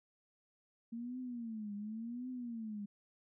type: tone with vibrato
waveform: sine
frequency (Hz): 227.9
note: A#3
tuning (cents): -39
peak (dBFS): -40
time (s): 0.92-2.86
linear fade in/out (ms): 10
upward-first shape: triangle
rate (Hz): 0.91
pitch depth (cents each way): 210
effects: none